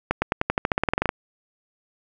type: accelerating click train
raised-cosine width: 0.5 ms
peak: -5 dBFS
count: 16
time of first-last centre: 0.11-1.091 s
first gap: 110 ms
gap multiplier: 0.92
effects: none